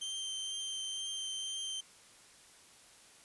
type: tone with vibrato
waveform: sawtooth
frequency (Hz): 3136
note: G7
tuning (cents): 0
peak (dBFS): -34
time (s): 0.01-1.81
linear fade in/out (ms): 10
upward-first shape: sine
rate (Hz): 2.1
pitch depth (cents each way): 10
effects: white hiss -59 dBFS RMS until 3.24 s + resampled to 24000 Hz